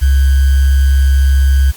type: tone with sample-and-hold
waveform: sine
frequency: 67.5 Hz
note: C#2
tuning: 45 cents flat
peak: -6 dBFS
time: 0.01-1.72 s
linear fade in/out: 20 ms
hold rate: 1575 Hz
effects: white hiss -36 dBFS RMS until 1.76 s + Opus 48 kbps